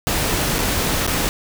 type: noise with dropouts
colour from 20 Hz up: pink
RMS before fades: -20 dBFS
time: 0.07-1.29 s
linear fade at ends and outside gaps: 0 ms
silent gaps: 0.584-0.588 / 1.066-1.076 s
effects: none